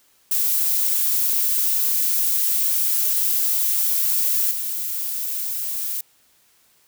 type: noise with level steps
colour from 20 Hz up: violet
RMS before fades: -20 / -26 dBFS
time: 0.31-6.01 s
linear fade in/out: 5 ms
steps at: 4.51 s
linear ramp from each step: 2 ms
effects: white hiss -59 dBFS RMS until 6.87 s